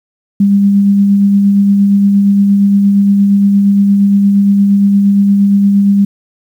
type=tone with tremolo; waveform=sine; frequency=200 Hz; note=G3; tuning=35 cents sharp; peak=-4 dBFS; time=0.4-6.05 s; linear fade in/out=5 ms; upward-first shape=sine; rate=8.6 Hz; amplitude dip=25%; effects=7-bit